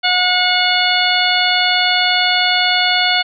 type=harmonic tone with a mistuned harmonic; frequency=726 Hz; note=F#5; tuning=33 cents flat; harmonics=1 / 2 / 3 / 4 / 5 / 6; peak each=-19 / -19 / -19 / -19 / -19 / -19 dBFS; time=0.03-3.23 s; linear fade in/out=20 ms; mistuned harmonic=5; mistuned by=-59 cents; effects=none